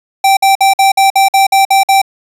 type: tone bursts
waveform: square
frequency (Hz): 780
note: G5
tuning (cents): -9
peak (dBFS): -6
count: 10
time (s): 0.24-2.017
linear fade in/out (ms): 5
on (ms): 130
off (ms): 53
effects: resampled to 32000 Hz